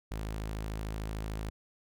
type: tone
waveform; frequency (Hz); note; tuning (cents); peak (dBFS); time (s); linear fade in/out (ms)
sawtooth; 53.4; G#1; +49; -31; 0.11-1.5; 5
effects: none